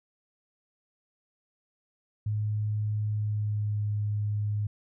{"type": "tone with pitch glide", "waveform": "sine", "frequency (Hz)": [106, 104.42], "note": ["G#2", "G#2"], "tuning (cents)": [36, 10], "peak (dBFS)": -26, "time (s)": [2.26, 4.67], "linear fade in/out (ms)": 5, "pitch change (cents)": -26, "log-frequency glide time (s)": [3.08, 3.86], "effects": []}